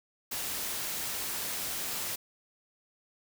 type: noise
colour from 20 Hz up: white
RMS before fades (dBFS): -35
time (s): 0.31-2.16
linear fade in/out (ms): 10
effects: none